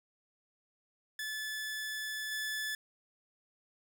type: tone with level steps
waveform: sawtooth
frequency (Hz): 1732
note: A6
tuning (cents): -28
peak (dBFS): -33 / -31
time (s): 1.19-2.75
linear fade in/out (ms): 2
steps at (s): 2.31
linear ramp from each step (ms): 10
effects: none